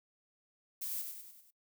violet noise with echo, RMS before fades -39 dBFS, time 0.81-1.02 s, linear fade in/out 10 ms, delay 98 ms, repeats 5, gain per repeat -5 dB, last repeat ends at 1.51 s, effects noise-tail reverb RT60 0.1 s tail -22 dB re dry

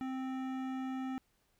sine tone with hard clipping, 261.6 Hz, C4, in tune, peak -38 dBFS, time 0.01-1.18 s, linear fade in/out 0 ms, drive 15 dB, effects pink hiss -75 dBFS RMS until 1.59 s

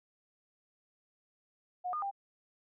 sine tone with pitch steps, 724 / 1219 / 794 Hz, F#5 / D#6 / G5, -38 / -36 / +22 cents, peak -33 dBFS, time 1.84-2.113 s, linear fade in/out 20 ms, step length 91 ms, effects none

